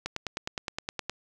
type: click train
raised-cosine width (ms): 0.2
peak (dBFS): -14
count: 11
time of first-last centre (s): 0.06-1.096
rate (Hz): 9.65
effects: none